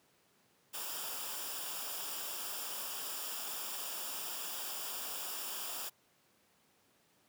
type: noise with comb filter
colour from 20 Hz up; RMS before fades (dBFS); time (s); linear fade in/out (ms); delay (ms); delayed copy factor
white; -41; 0.73-5.9; 20; 0.48; -0.65
effects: pink hiss -70 dBFS RMS until 7.28 s + high-pass 150 Hz 12 dB/octave